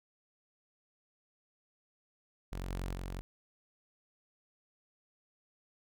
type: tone with level steps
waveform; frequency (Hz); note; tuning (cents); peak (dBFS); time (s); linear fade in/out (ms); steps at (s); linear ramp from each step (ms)
sawtooth; 45.5; F#1; -28; -34 / -32 / -35; 2.52-3.21; 0; 2.7 / 2.94; 2
effects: none